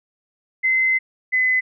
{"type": "tone pair in turn", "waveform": "sine", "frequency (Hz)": [2057, 2025], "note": ["C7", "B6"], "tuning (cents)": [-30, 43], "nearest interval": "unison", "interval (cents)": 27, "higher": "first", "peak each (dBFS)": -15, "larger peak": "neither", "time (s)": [[0.63, 0.99], [1.32, 1.61]], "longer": "first", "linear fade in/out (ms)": 20, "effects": []}